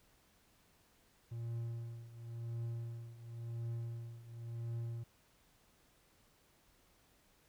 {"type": "tone with tremolo", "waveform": "triangle", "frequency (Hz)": 116.54, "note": "A#2", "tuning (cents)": 0, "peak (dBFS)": -35, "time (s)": [1.31, 5.04], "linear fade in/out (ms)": 10, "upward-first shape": "triangle", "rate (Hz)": 0.94, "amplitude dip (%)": 85, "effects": ["pink hiss -70 dBFS RMS until 7.48 s"]}